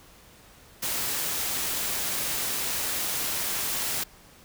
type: noise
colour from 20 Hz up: white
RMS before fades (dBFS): -29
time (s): 0.82-4.04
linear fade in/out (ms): 10
effects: pink hiss -53 dBFS RMS until 4.44 s